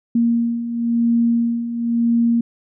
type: beating tone pair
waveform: sine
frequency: 233.1 / 234.07 Hz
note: A#3 / A#3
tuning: 0 / +7 cents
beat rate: 0.97 Hz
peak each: -22 / -16 dBFS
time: 0.15-2.41 s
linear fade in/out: 5 ms
effects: none